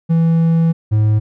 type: tone pair in turn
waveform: triangle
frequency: 164.81 / 107.31 Hz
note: E3 / A2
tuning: 0 / -43 cents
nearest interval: perfect fifth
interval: 743 cents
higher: first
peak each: -8 dBFS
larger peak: neither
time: 0.09-0.73 / 0.91-1.2 s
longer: first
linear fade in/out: 20 ms
effects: none